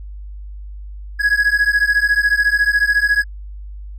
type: beating tone pair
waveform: triangle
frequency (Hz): 1661.2 / 1675.2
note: G#6 / G#6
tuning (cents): 0 / +15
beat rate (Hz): 14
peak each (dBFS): -14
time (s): 1.19-3.24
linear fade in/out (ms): 20
effects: added 50 Hz sine -29 dBFS peak until 3.98 s